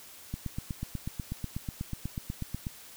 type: click train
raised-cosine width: 5 ms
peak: -21 dBFS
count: 20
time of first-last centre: 0.34-2.668 s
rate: 8.16 Hz
effects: white hiss -50 dBFS RMS until 2.96 s